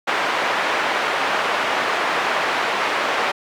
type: band-pass noise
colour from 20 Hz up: pink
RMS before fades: -21 dBFS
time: 0.07-3.32 s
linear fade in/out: 10 ms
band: 660 to 2300 Hz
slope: 12 dB/octave
effects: none